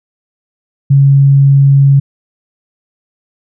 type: tone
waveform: sine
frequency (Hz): 138.59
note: C#3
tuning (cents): 0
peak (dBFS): -3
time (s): 0.9-2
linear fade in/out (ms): 10
effects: none

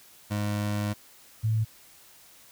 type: tone pair in turn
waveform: 25% pulse / sine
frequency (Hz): 103.83 / 110.28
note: G#2 / A2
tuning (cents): 0 / +4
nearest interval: minor second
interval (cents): 104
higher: second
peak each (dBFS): -23 / -22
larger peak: second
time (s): 0.3-0.94 / 1.43-1.65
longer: first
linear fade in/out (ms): 20
effects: white hiss -54 dBFS RMS until 2.51 s

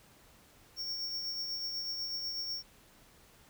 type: tone with tremolo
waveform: square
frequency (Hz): 5490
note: F8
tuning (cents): -31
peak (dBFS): -34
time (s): 0.76-2.63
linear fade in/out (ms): 50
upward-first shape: triangle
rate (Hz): 8.1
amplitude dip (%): 40
effects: pink hiss -61 dBFS RMS until 3.49 s

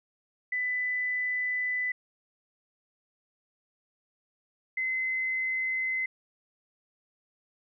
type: tone pair in turn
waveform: sine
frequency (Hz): 1997 / 2050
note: B6 / C7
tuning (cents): +19 / -36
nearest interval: unison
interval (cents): 45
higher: second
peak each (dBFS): -27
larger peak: neither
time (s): 0.52-1.92 / 4.77-6.06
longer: first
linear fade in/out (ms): 5
effects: none

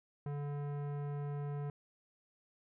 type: tone with tanh clipping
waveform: sine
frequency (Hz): 144.3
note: D3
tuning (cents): -30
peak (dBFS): -39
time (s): 0.26-1.7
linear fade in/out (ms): 2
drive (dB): 17
effects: none

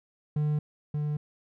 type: tone pair in turn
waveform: triangle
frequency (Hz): 150 / 148.96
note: D3 / D3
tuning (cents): +37 / +25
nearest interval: unison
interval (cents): 12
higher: first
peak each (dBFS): -22 / -25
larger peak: first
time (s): 0.36-0.59 / 0.94-1.17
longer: neither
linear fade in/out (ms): 5
effects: none

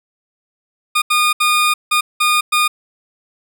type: tone bursts at uneven times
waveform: 20% pulse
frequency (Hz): 1222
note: D#6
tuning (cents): -32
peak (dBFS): -7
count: 6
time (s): 0.95-1.02 / 1.1-1.33 / 1.4-1.74 / 1.91-2.01 / 2.2-2.41 / 2.52-2.68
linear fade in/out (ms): 10
effects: none

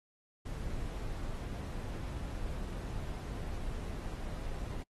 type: noise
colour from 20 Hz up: brown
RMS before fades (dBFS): -39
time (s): 0.45-4.83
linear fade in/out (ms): 10
effects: noise-tail reverb RT60 0.1 s tail -26 dB re dry + AAC 32 kbps

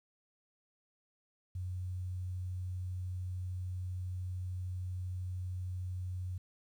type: tone with quantisation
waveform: sine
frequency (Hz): 91.3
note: F#2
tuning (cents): -23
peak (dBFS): -36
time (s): 1.55-6.38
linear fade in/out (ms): 5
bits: 11
effects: none

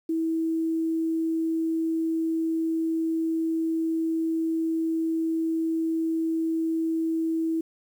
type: tone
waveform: sine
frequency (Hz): 324.9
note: E4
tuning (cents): -25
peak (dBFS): -23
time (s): 0.09-7.61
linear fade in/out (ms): 5
effects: 9-bit

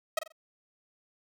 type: tone with echo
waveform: sawtooth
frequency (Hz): 637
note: D#5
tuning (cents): +41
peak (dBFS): -21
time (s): 0.17-0.19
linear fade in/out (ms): 5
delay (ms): 44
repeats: 3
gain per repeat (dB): -10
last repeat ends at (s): 0.322
effects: none

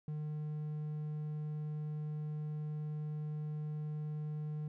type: tone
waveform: triangle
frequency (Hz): 151.6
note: D#3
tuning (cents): -45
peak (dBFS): -35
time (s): 0.08-4.68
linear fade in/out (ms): 2
effects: none

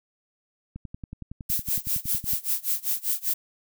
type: click train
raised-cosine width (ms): 5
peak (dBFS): -24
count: 18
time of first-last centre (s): 0.76-2.334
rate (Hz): 10.8
type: noise with tremolo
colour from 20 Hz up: violet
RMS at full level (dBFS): -24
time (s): 1.49-3.34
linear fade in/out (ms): 10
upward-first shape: sine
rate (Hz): 5.1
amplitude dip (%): 95
effects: none

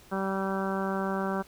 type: harmonic tone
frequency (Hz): 193.1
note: G3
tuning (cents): -26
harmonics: 1 / 2 / 3 / 4 / 5 / 6 / 7 / 8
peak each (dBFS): -31 / -34 / -36 / -37 / -38 / -39 / -39 / -40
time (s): 0.11-1.43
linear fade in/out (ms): 20
effects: pink hiss -55 dBFS RMS until 1.47 s

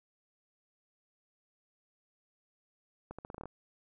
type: accelerating click train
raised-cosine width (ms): 1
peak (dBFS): -29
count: 9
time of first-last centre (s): 3.11-3.456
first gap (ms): 76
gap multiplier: 0.83
effects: none

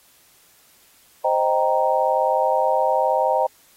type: chord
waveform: sine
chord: C minor seventh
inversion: none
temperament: equal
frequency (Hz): 523.3 / 622.3 / 784 / 932.3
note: C5 / Eb5 / G5 / Bb5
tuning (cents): 0 / 0 / 0 / 0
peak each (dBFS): -22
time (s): 1.24-3.47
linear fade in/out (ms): 10
effects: white hiss -55 dBFS RMS until 3.76 s + AAC 48 kbps

